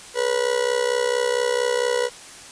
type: tone with amplitude modulation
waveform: 40% pulse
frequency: 487.9 Hz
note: B4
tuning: 21 cents flat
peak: -15 dBFS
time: 0.14-2.1 s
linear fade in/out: 50 ms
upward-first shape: sine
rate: 64.4 Hz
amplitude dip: 80%
effects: white hiss -41 dBFS RMS until 2.51 s + resampled to 22050 Hz